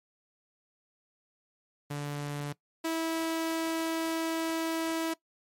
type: tone pair in turn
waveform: sawtooth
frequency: 145.2 / 326 Hz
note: D3 / E4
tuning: -19 / -19 cents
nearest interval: octave + major second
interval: 1400 cents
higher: second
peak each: -29 / -25 dBFS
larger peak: second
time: 1.9-2.53 / 2.84-5.14 s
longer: second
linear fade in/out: 10 ms
effects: noise-tail reverb RT60 0.1 s tail -19 dB re dry + MP3 64 kbps